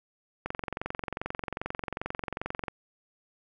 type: click train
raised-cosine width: 0.5 ms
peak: -17 dBFS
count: 51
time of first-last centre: 0.46-2.682 s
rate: 22.5 Hz
effects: none